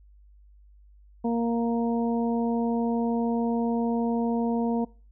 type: harmonic tone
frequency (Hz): 233.1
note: A#3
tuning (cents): 0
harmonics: 1 / 2 / 3 / 4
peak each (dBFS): -24 / -30 / -34 / -36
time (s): 1.24-4.85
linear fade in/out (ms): 10
effects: noise-tail reverb RT60 0.4 s tail -24 dB re dry + added 50 Hz sine -51 dBFS peak until 5.11 s